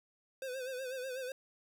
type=tone with vibrato; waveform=square; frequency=516 Hz; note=C5; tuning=24 cents flat; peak=-39 dBFS; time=0.42-1.32 s; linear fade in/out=2 ms; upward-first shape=sine; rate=8.1 Hz; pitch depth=70 cents each way; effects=none